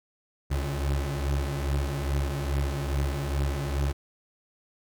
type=beating tone pair; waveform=30% pulse; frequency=69.2 / 71.6 Hz; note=C#2 / D2; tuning=-2 / -43 cents; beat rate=2.4 Hz; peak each=-25 / -28 dBFS; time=0.5-3.93 s; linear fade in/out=20 ms; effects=none